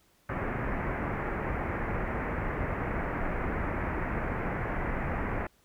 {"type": "low-pass noise", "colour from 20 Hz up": "pink", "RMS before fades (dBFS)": -32, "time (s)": [0.29, 5.47], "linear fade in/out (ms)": 5, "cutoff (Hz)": 2200, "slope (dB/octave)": 48, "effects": ["pink hiss -66 dBFS RMS until 5.64 s"]}